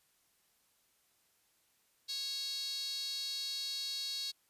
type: tone with high-pass filter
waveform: sawtooth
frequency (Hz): 550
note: C#5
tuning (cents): -14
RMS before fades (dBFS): -39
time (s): 2.08-4.32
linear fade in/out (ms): 20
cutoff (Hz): 4200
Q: 9.7
effects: white hiss -73 dBFS RMS until 4.49 s + resampled to 32000 Hz